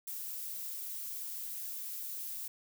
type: noise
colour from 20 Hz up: violet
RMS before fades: -41 dBFS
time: 0.07-2.48 s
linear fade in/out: 5 ms
effects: none